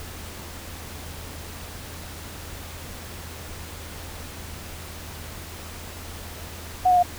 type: tone with pitch steps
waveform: sine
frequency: 734 / 721.8 / 709.8 Hz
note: F#5 / F#5 / F5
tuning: -14 / -43 / +28 cents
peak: -14 dBFS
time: 6.85-7.03 s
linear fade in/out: 10 ms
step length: 60 ms
effects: added 82 Hz sine -40 dBFS peak until 7.18 s + pink hiss -39 dBFS RMS until 7.18 s